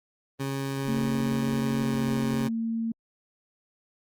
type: tone with pitch glide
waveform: 20% pulse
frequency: 136.6 to 135.11 Hz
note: C#3 to C#3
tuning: -25 to -44 cents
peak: -23 dBFS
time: 0.39-2.49 s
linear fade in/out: 20 ms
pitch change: -19 cents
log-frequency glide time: 1.73-2.04 s
type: tone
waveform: sine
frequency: 227.2 Hz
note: A#3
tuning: 44 cents flat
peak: -26 dBFS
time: 0.88-2.92 s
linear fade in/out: 5 ms
effects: Opus 24 kbps